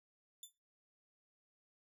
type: tone with exponential decay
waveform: 15% pulse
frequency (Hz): 3520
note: A7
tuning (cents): 0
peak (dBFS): -38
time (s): 0.43-0.54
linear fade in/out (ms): 2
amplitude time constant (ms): 22
effects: noise-tail reverb RT60 0.3 s tail -22 dB re dry